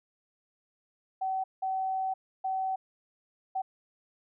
sine tone bursts at uneven times, 761 Hz, F#5, 48 cents sharp, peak -28 dBFS, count 4, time 1.21-1.44 / 1.62-2.14 / 2.44-2.76 / 3.55-3.62 s, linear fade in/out 10 ms, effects none

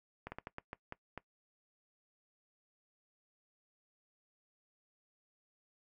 slowing click train, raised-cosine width 0.5 ms, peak -27 dBFS, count 8, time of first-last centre 0.27-1.177 s, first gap 50 ms, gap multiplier 1.31, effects noise-tail reverb RT60 0.1 s tail -20 dB re dry

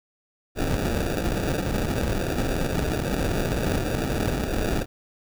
pink noise with sample-and-hold, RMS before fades -25 dBFS, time 0.55-4.86 s, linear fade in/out 50 ms, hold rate 1050 Hz, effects none

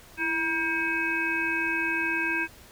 harmonic tone with a mistuned harmonic, 319 Hz, D#4, 43 cents sharp, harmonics 1 / 3 / 5 / 7 / 8, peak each -33 / -36 / -28 / -35 / -29 dBFS, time 0.17-2.48 s, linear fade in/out 50 ms, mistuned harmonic 1, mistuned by +68 cents, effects pink hiss -51 dBFS RMS until 2.71 s

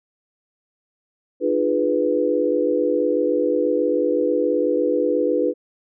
sine chord, D diminished seventh, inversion none, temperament equal with one note detuned, 301.2 / 349.2 / 415.3 / 493.9 Hz, D4 / F4 / Ab4 / Cb5, +44 / 0 / 0 / 0 cents, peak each -23 / -24 / -24 / -20 dBFS, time 1.4-5.54 s, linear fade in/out 50 ms, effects none

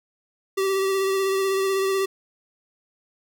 square tone with vibrato, 386.8 Hz, G4, 23 cents flat, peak -21 dBFS, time 0.57-2.06 s, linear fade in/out 10 ms, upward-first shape sine, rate 16 Hz, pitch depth 21 cents each way, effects none

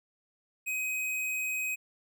square tone, 2520 Hz, D#7, 21 cents sharp, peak -31 dBFS, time 0.66-1.76 s, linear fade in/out 20 ms, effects none

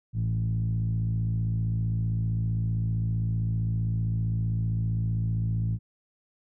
10% pulse tone with low-pass filter, 55.4 Hz, A1, 13 cents sharp, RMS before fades -27 dBFS, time 0.13-5.79 s, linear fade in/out 50 ms, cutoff 130 Hz, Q 8.7, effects none

